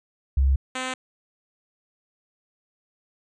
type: tone pair in turn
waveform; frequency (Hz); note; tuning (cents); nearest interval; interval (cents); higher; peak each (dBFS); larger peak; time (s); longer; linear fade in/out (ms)
sine / 5% pulse; 67.4 / 257.6; C#2 / C4; -48 / -27; octave + major seventh; 2321; second; -16 / -16; neither; 0.37-0.56 / 0.75-0.94; neither; 5
effects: resampled to 22050 Hz